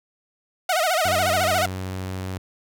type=tone with vibrato; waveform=sawtooth; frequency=682 Hz; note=F5; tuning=41 cents flat; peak=-15 dBFS; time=0.69-1.66 s; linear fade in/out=5 ms; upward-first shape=sine; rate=14 Hz; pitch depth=180 cents each way
type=tone; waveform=sawtooth; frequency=93.6 Hz; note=F#2; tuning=20 cents sharp; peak=-24 dBFS; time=1.05-2.38 s; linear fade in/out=5 ms
effects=none